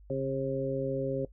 harmonic tone with a mistuned harmonic, 134.4 Hz, C3, 47 cents sharp, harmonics 1 / 2 / 3 / 4, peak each -35 / -36 / -35 / -32 dBFS, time 0.1-1.25 s, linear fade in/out 2 ms, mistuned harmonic 1, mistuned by +36 cents, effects noise-tail reverb RT60 0.1 s tail -19 dB re dry + added 50 Hz sine -51 dBFS peak until 1.32 s

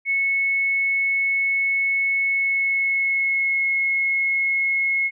sine tone with pitch glide, 2200 to 2173 Hz, C#7 to C#7, -14 to -35 cents, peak -18 dBFS, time 0.05-5.11 s, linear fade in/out 50 ms, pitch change -21 cents, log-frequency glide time 2.27-3.66 s, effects none

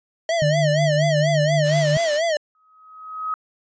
square tone with vibrato, 631 Hz, D#5, 24 cents sharp, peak -19 dBFS, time 0.29-2.37 s, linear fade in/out 2 ms, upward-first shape sine, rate 4.2 Hz, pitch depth 130 cents each way
sine tone with tremolo, 150.3 Hz, D3, 40 cents sharp, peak -17 dBFS, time 0.42-1.97 s, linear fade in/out 0 ms, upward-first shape triangle, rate 5.4 Hz, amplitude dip 30%
white high-pass noise, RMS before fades -32 dBFS, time 1.63-2.21 s, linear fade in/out 50 ms, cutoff 250 Hz, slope 48 dB/octave
sine tone with exponential growth, 1268 Hz, D#6, 32 cents sharp, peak -20 dBFS, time 2.55-3.34 s, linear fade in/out 1 ms, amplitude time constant 170 ms
effects resampled to 16000 Hz

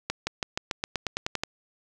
accelerating click train, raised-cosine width 0.2 ms, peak -10 dBFS, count 12, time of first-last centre 0.1-1.435 s, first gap 170 ms, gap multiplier 0.93, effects none

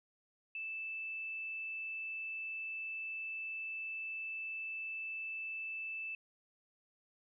sine tone, 2637 Hz, E7, in tune, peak -39 dBFS, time 0.55-6.15 s, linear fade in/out 2 ms, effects none

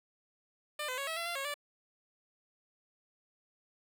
10% pulse tone with pitch steps, 598 / 509 / 554 / 647 / 677 / 690 / 547 / 582 Hz, D5 / C5 / C#5 / E5 / E5 / F5 / C#5 / D5, +31 / -48 / -1 / -32 / +46 / -21 / -23 / -16 cents, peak -27 dBFS, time 0.79-1.542 s, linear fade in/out 5 ms, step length 94 ms, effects none

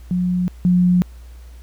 sine tone pair in turn, 180 / 179.17 Hz, F#3 / F3, -47 / +45 cents, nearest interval unison, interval 8 cents, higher first, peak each -16 / -11 dBFS, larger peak second, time 0.11-0.48 / 0.65-1.02 s, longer neither, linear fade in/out 0 ms, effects added 60 Hz sine -36 dBFS peak until 1.62 s + pink hiss -53 dBFS RMS until 1.62 s

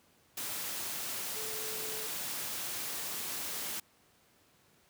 sine tone in noise, 436.8 Hz, A4, 13 cents flat, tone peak -45 dBFS, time 1.36-2.07 s, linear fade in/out 5 ms, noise white, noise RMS -38 dBFS, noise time 0.37-3.8 s, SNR -10 dB, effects pink hiss -66 dBFS RMS until 4.89 s + high-pass 100 Hz 12 dB/octave

